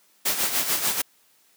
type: noise with tremolo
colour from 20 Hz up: white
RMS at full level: -22 dBFS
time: 0.25-1.02 s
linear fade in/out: 10 ms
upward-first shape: sine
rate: 6.8 Hz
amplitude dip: 60%
effects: white hiss -61 dBFS RMS until 1.56 s + high-pass 150 Hz 12 dB/octave